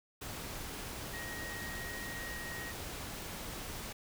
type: tone in noise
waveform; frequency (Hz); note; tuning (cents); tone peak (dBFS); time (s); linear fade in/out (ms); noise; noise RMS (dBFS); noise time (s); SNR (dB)
sine; 1884; A#6; +18; -43; 1.13-2.72; 10; pink; -43; 0.21-3.93; -3
effects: none